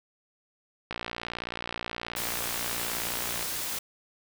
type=click train; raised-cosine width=0.3 ms; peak=-17 dBFS; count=149; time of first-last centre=0.91-3.427 s; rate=58.8 Hz
type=noise; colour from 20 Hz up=white; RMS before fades=-33 dBFS; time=2.16-3.79 s; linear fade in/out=5 ms
effects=none